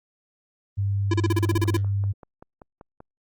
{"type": "tone", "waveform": "sine", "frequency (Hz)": 99.5, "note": "G2", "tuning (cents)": 26, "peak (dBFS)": -21, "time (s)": [0.77, 2.13], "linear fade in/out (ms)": 20}
{"type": "tone bursts", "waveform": "square", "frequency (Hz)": 336.3, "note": "E4", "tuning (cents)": 35, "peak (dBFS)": -21, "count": 11, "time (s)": [1.11, 1.769], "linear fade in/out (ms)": 5, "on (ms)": 29, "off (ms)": 34}
{"type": "click train", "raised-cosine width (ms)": 1, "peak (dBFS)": -29, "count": 9, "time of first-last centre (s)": [1.46, 3.004], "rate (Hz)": 5.18}
{"effects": ["Opus 24 kbps"]}